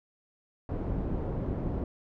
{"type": "low-pass noise", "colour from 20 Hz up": "pink", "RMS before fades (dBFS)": -32, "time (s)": [0.69, 1.84], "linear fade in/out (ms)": 2, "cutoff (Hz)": 470, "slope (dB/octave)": 12, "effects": []}